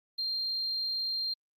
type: tone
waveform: sine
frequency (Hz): 4186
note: C8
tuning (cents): 0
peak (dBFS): -29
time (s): 0.18-1.34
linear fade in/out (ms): 10
effects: tanh soft clip ceiling -25 dBFS + Opus 32 kbps